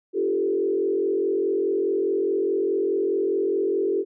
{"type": "tone with frequency modulation", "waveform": "sine", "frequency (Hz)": 391.2, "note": "G4", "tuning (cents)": -4, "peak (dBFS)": -20, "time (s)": [0.13, 4.05], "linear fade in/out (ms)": 50, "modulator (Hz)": 44.8, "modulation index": 1.2, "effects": []}